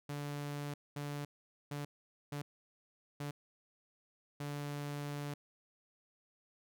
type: tone bursts at uneven times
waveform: sawtooth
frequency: 144.9 Hz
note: D3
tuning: 23 cents flat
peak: -35 dBFS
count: 6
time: 0.09-0.74 / 0.96-1.25 / 1.71-1.85 / 2.32-2.42 / 3.2-3.31 / 4.4-5.34 s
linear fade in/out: 5 ms
effects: none